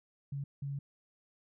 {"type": "tone bursts at uneven times", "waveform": "sine", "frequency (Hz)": 140, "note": "C#3", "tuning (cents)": 18, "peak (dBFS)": -35, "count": 2, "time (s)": [[0.32, 0.44], [0.62, 0.79]], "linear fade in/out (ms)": 5, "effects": []}